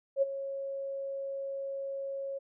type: tone with ADSR envelope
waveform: sine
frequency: 548 Hz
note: C#5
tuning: 20 cents flat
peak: -21 dBFS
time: 0.16-2.39 s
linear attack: 61 ms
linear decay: 21 ms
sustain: -13 dB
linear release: 16 ms
effects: none